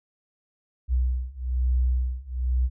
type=beating tone pair; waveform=sine; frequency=62.1 / 63.2 Hz; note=B1 / B1; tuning=+10 / +41 cents; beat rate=1.1 Hz; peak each=-25 / -24 dBFS; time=0.88-2.7 s; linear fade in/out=50 ms; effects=none